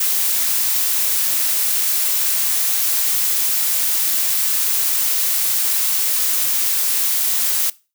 blue noise, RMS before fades -18 dBFS, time 0-7.7 s, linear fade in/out 5 ms, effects noise-tail reverb RT60 0.3 s tail -20 dB re dry

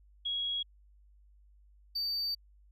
sine / triangle tone pair in turn, 3315 / 4609 Hz, G#7 / D8, -4 / -33 cents, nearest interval tritone, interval 571 cents, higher second, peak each -31 / -30 dBFS, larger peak second, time 0.25-0.63 / 1.95-2.35 s, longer second, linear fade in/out 10 ms, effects added 50 Hz sine -58 dBFS peak until 2.71 s

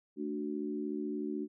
sine chord, D major, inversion second, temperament equal, 220 / 293.7 / 370 Hz, A3 / D4 / F#4, 0 / 0 / 0 cents, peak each -39 / -37 / -39 dBFS, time 0.16-1.48 s, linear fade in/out 50 ms, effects none

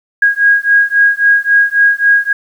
sine beating tone pair, 1638 / 1641.7 Hz, G#6 / G#6, -24 / -20 cents, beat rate 3.7 Hz, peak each -10 dBFS, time 0.22-2.33 s, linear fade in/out 5 ms, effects 7-bit

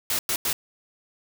white noise bursts at uneven times, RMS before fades -25 dBFS, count 3, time 0.1-0.19 / 0.29-0.36 / 0.45-0.53 s, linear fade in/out 2 ms, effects none

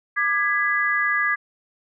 sine chord, G# diminished, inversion second, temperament just, 1196.1 / 1661.2 / 1993.5 Hz, D6 / G#6 / B6, +31 / 0 / +16 cents, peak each -25 / -21 / -24 dBFS, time 0.16-1.36 s, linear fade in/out 20 ms, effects none

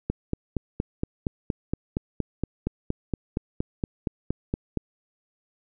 click train, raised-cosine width 3 ms, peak -12 dBFS, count 21, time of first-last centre 0.1-4.773 s, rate 4.28 Hz, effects none

